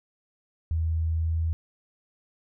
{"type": "tone with pitch glide", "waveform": "sine", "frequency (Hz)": [81, 81.56], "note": ["E2", "E2"], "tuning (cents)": [-30, -18], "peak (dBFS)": -23, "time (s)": [0.71, 1.53], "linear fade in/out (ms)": 0, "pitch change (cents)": 12, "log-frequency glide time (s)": [1.16, 1.39], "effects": []}